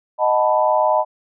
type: chord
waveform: sine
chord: B dominant seventh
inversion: first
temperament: equal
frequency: 622.3 / 740 / 880 / 987.8 Hz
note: D#5 / F#5 / A5 / B5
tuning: 0 / 0 / 0 / 0 cents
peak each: -17 / -22 / -19 / -20 dBFS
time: 0.18-1.05 s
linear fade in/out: 50 ms
effects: none